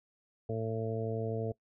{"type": "harmonic tone", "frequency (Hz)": 111.9, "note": "A2", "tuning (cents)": 30, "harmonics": [1, 2, 3, 4, 5, 6], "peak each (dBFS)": [-36, -41, -45, -35, -43, -42], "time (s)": [0.49, 1.52], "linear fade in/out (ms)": 5, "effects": ["noise-tail reverb RT60 0.1 s tail -21 dB re dry"]}